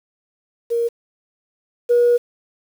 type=tone pair in turn; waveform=sine; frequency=468.3 / 480.9 Hz; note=A#4 / B4; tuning=+8 / -46 cents; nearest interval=unison; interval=46 cents; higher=second; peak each=-16 / -10 dBFS; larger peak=second; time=0.7-0.89 / 1.89-2.18 s; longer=second; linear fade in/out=20 ms; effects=tanh soft clip ceiling -7 dBFS + 7-bit